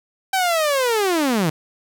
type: linear sweep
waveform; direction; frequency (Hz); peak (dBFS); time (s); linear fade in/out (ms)
sawtooth; down; 779 to 146.83; -13; 0.33-1.5; 5
effects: none